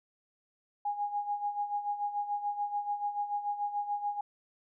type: tone with tremolo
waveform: sine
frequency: 822 Hz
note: G#5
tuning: 18 cents flat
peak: -28 dBFS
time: 0.85-4.21 s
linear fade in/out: 5 ms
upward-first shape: sine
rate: 6.9 Hz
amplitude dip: 70%
effects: none